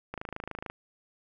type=click train; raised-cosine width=0.5 ms; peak=-21 dBFS; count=16; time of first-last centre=0.14-0.7 s; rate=26.8 Hz; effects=none